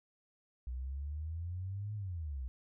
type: exponential two-way sweep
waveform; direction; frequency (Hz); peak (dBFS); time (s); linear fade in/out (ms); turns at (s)
sine; up then down; 60.7 to 107.2 to 60.7; -37; 0.67-2.48; 0; 1.95
effects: none